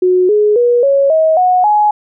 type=tone with pitch steps; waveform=sine; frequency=365.5 / 419.8 / 482.3 / 554 / 636.4 / 731 / 839.7 Hz; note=F#4 / G#4 / B4 / C#5 / D#5 / F#5 / G#5; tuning=-21 / +19 / -41 / -1 / +39 / -21 / +19 cents; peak=-7 dBFS; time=0.02-1.91 s; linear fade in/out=5 ms; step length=270 ms; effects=none